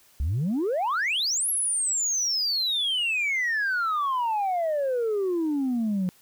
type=exponential two-way sweep; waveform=sine; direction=up then down; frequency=62.7 to 11410 to 177.6 Hz; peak=-21 dBFS; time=0.2-6.09 s; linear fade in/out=0 ms; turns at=1.49 s; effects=tanh soft clip ceiling -21 dBFS + white hiss -58 dBFS RMS until 6.21 s